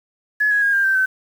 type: tone with pitch steps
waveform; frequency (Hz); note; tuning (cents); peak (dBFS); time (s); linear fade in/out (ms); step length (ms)
sine; 1700 / 1665 / 1630.7 / 1597.2 / 1564.3 / 1532.1; G#6 / G#6 / G#6 / G6 / G6 / G6; +40 / +4 / -32 / +32 / -4 / -40; -14; 0.4-1.06; 10; 110
effects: 7-bit